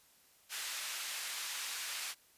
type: band-pass noise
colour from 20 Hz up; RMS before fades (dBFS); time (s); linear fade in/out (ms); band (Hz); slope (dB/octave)
pink; -41; 0.49-2.15; 50; 1800 to 13000; 12
effects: white hiss -66 dBFS RMS until 2.37 s + resampled to 32000 Hz

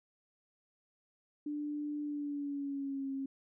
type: tone with pitch glide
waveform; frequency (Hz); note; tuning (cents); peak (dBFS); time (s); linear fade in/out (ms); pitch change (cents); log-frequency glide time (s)
sine; 295.3 to 270.8; D4 to C#4; +10 to -40; -35; 1.46-3.26; 5; -150; 2.02-3.1
effects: none

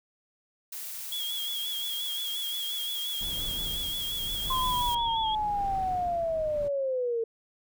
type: noise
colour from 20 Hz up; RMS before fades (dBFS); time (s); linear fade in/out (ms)
blue; -38; 0.72-4.95; 5
type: tone with vibrato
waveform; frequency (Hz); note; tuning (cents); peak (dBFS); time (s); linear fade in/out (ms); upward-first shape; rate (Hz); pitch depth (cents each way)
sine; 3322; G#7; 0; -31; 1.12-5.35; 2; sine; 5.7; 51
type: noise with tremolo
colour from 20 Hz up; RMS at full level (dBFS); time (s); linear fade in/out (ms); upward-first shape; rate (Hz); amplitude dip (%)
brown; -38; 3.2-6.69; 20; sine; 0.87; 55
type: linear sweep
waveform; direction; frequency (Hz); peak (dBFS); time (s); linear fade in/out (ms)
sine; down; 1046.5 to 449; -26; 4.5-7.24; 5
effects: none

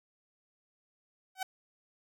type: tone with exponential growth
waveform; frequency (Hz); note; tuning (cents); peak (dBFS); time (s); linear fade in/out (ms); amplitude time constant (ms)
sawtooth; 758; F#5; +42; -25; 1.35-1.43; 5; 17
effects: none

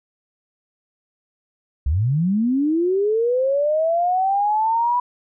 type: linear sweep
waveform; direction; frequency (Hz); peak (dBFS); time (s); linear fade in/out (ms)
sine; up; 61.74 to 987; -16; 1.86-5; 5
effects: none

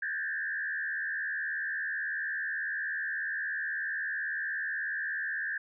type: tone with frequency modulation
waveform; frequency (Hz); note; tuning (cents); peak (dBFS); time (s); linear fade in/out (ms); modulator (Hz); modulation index
sine; 1682; G#6; +22; -31; 0.02-5.58; 5; 78.2; 1.6
effects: none

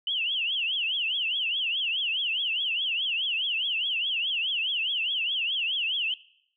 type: tone with vibrato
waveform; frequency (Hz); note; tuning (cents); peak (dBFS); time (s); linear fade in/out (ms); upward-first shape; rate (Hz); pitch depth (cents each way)
sine; 2960; F#7; 0; -25; 0.07-6.14; 2; triangle; 4.8; 250
effects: noise-tail reverb RT60 0.7 s tail -20 dB re dry

